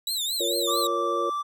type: tone with vibrato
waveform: sawtooth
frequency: 3851 Hz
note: B7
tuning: 44 cents flat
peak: -23 dBFS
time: 0.07-0.87 s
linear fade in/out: 2 ms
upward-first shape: triangle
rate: 4.5 Hz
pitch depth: 180 cents each way
type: chord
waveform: sine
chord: Bb minor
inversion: second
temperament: just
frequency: 349.6 / 466.2 / 559.4 Hz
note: F4 / Bb4 / Db5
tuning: +2 / 0 / +16 cents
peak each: -30 dBFS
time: 0.4-1.3 s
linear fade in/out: 5 ms
type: tone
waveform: triangle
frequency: 1169 Hz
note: D6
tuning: 8 cents flat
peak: -24 dBFS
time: 0.67-1.43 s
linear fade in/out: 20 ms
effects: none